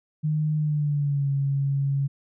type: tone with pitch glide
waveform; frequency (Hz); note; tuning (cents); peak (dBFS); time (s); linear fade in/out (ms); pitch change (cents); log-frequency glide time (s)
sine; 153.2 to 138.87; D#3 to C#3; -27 to +3; -21; 0.23-2.08; 20; -170; 0.56-1.3
effects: none